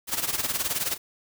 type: noise with tremolo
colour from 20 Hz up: white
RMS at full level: -25 dBFS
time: 0.07-0.98 s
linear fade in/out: 50 ms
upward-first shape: sine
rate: 19 Hz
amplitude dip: 75%
effects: none